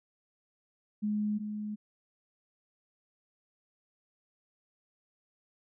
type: tone pair in turn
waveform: sine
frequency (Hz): 210 / 210.7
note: G#3 / G#3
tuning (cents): +19 / +25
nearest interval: unison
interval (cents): 6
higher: second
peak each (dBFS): -28 / -34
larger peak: first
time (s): 1.02-1.39 / 1.39-1.76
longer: neither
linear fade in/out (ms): 20
effects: none